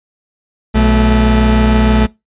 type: tone pair together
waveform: 40% pulse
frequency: 61 / 217.4 Hz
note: B1 / A3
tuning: -21 / -21 cents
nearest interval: octave + minor seventh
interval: 2200 cents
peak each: -10 dBFS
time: 0.74-2.07 s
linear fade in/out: 20 ms
effects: noise-tail reverb RT60 0.2 s tail -22 dB re dry + resampled to 8000 Hz